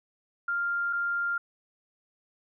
sine tone pair in turn, 1396.9 / 1396.9 Hz, F6 / F6, 0 / 0 cents, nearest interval unison, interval 0 cents, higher neither, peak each -26 dBFS, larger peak neither, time 0.48-0.93 / 0.93-1.38 s, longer neither, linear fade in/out 5 ms, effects none

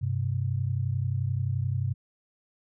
sine tone pair together, 98 / 129.48 Hz, G2 / C3, 0 / -18 cents, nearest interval perfect fourth, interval 482 cents, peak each -28 dBFS, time 0.01-1.94 s, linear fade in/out 20 ms, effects none

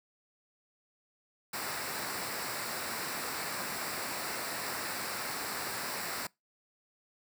pink noise with comb filter, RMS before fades -37 dBFS, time 1.53-6.27 s, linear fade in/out 5 ms, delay 0.31 ms, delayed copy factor -0.6, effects noise-tail reverb RT60 0.2 s tail -24 dB re dry + high-pass 150 Hz 12 dB/octave

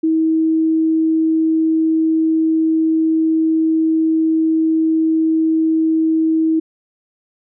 sine tone, 320.3 Hz, E4, 50 cents flat, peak -12 dBFS, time 0.03-6.6 s, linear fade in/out 10 ms, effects none

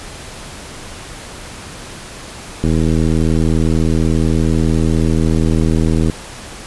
click train, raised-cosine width 3 ms, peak -3 dBFS, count 278, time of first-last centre 2.64-6.098 s, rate 80.1 Hz, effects pink hiss -32 dBFS RMS until 6.66 s + resampled to 24000 Hz

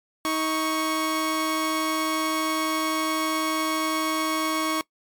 sawtooth tone pair together, 315.6 / 1108.7 Hz, D#4 / C#6, +25 / 0 cents, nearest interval octave + minor seventh, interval 2175 cents, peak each -22 dBFS, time 0.25-4.81 s, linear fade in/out 0 ms, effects noise-tail reverb RT60 0.1 s tail -22 dB re dry + MP3 96 kbps

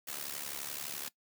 white noise with amplitude modulation, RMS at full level -37 dBFS, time 0.07-1.09 s, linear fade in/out 10 ms, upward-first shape sine, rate 71.7 Hz, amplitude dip 80%, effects noise-tail reverb RT60 0.1 s tail -20 dB re dry + high-pass 100 Hz 12 dB/octave

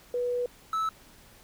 sine / triangle tone pair in turn, 489.3 / 1306.3 Hz, B4 / E6, -16 / -16 cents, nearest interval octave + perfect fourth, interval 1700 cents, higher second, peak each -26 / -24 dBFS, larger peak second, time 0.14-0.46 / 0.73-0.89 s, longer first, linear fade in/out 2 ms, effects pink hiss -55 dBFS RMS until 1.43 s

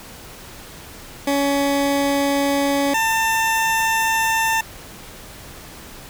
20% pulse tone pair in turn, 280.7 / 895.6 Hz, C#4 / A5, +22 / +30 cents, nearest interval octave + minor sixth, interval 2008 cents, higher second, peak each -12 / -12 dBFS, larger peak neither, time 1.27-2.94 / 2.94-4.61 s, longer neither, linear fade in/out 5 ms, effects pink hiss -39 dBFS RMS until 6.09 s

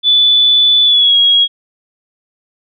sine tone with pitch glide, 3478 to 3302 Hz, A7 to G#7, -21 to -11 cents, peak -6 dBFS, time 0.03-1.48 s, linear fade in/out 50 ms, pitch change -90 cents, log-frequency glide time 0.84-1.15 s, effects none

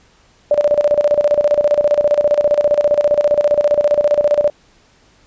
sine tone with tremolo, 587.3 Hz, D5, in tune, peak -8 dBFS, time 0.51-4.5 s, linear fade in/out 2 ms, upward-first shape square, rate 15 Hz, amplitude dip 75%, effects pink hiss -52 dBFS RMS until 5.26 s + resampled to 16000 Hz

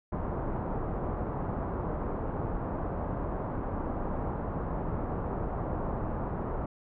pink low-pass noise, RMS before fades -33 dBFS, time 0.12-6.66 s, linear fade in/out 5 ms, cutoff 1100 Hz, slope 24 dB/octave, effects none

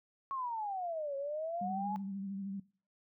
sine exponential two-way sweep, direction down then up, 1108.7 to 545 to 859 Hz, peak -35 dBFS, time 0.31-1.96 s, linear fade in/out 0 ms, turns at 1.16 s
sine tone with vibrato, 196 Hz, G3, in tune, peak -38 dBFS, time 1.61-2.6 s, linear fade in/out 5 ms, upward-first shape sine, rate 13 Hz, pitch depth 45 cents each way
effects noise-tail reverb RT60 0.4 s tail -20 dB re dry

